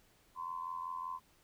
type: tone with amplitude modulation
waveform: sine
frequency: 1029 Hz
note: C6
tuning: 29 cents flat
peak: -35 dBFS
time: 0.35-1.2 s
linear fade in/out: 50 ms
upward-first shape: sine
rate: 85.3 Hz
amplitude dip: 75%
effects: pink hiss -68 dBFS RMS until 1.43 s